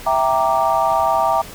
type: chord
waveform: sine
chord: E half-diminished seventh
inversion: none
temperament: equal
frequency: 659.3 / 784 / 932.3 / 1174.7 Hz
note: E5 / G5 / Bb5 / D6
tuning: 0 / 0 / 0 / 0 cents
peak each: -19 / -19 / -19 / -21 dBFS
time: 0.06-1.42 s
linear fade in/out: 10 ms
effects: pink hiss -36 dBFS RMS until 1.54 s